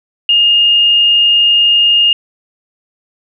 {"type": "tone", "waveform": "sine", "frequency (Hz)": 2836, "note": "F7", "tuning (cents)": 26, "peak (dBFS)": -6, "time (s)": [0.29, 2.13], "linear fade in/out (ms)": 2, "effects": []}